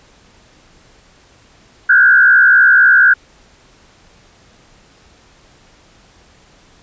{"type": "tone with frequency modulation", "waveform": "sine", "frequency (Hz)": 1537, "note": "G6", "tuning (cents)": -35, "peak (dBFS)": -5, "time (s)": [1.89, 3.14], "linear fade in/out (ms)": 10, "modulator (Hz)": 63.9, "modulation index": 1.5, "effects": ["pink hiss -48 dBFS RMS until 6.82 s", "resampled to 16000 Hz"]}